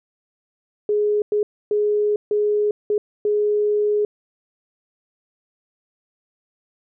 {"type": "tone bursts at uneven times", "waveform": "sine", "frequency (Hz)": 417.7, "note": "G#4", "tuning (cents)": 10, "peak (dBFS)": -16, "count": 6, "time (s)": [[0.89, 1.22], [1.32, 1.43], [1.71, 2.16], [2.31, 2.71], [2.9, 2.98], [3.25, 4.05]], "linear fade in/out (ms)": 2, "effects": []}